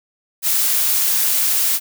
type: noise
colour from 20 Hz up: blue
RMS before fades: -17 dBFS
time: 0.42-1.8 s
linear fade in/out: 50 ms
effects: none